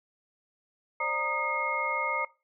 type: tone cluster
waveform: sine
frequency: 532 / 598 / 932 / 1234 / 2151 Hz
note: C5 / D5 / A#5 / D#6 / C7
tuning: +29 / +31 / -1 / -15 / +47 cents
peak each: -38 / -38 / -33 / -33 / -31 dBFS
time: 1-2.25 s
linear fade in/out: 5 ms
effects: noise-tail reverb RT60 0.3 s tail -20 dB re dry